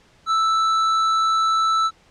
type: tone with tanh clipping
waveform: sine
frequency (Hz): 1318.5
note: E6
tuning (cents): 0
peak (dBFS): -18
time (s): 0.26-1.91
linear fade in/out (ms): 50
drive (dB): 12
effects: pink hiss -55 dBFS RMS until 2.1 s + low-pass 6000 Hz 12 dB/octave